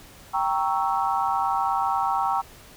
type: chord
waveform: sine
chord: G diminished seventh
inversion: none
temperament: equal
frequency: 784 / 932.3 / 1108.7 / 1318.5 Hz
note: G5 / Bb5 / Db6 / Fb6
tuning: 0 / 0 / 0 / 0 cents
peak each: -25 / -26 / -28 / -29 dBFS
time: 0.33-2.42 s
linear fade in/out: 20 ms
effects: pink hiss -48 dBFS RMS until 2.76 s